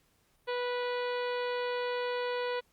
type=harmonic tone; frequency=491 Hz; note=B4; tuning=10 cents flat; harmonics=1 / 2 / 3 / 4 / 5 / 6 / 7 / 8 / 9; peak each=-32 / -38 / -42 / -44 / -46 / -48 / -49 / -50 / -51 dBFS; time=0.47-2.61 s; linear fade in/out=20 ms; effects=pink hiss -70 dBFS RMS until 2.72 s + Opus 48 kbps